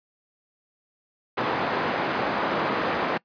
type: band-pass noise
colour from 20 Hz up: white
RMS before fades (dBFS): -26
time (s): 1.37-3.18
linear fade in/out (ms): 10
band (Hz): 180 to 1200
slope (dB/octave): 12
effects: noise-tail reverb RT60 0.1 s tail -23 dB re dry + resampled to 11025 Hz